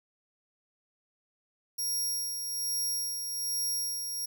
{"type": "tone with tremolo", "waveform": "15% pulse", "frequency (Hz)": 5600, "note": "F8", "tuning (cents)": 4, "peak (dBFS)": -23, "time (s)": [1.78, 4.26], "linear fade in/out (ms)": 10, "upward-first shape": "sine", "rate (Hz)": 1.2, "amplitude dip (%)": 45, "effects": []}